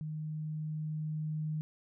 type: tone with level ramp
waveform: sine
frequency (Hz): 154.5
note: D#3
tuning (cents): -12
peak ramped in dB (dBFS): -36 to -32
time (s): 0.01-1.61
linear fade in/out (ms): 0
effects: none